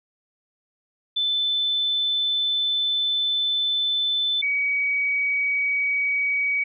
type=tone pair in turn; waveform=sine; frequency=3520 / 2264 Hz; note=A7 / C#7; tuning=0 / +36 cents; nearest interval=minor sixth; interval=764 cents; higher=first; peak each=-20 / -20 dBFS; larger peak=neither; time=1.16-4.42 / 4.42-6.64 s; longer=first; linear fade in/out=10 ms; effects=none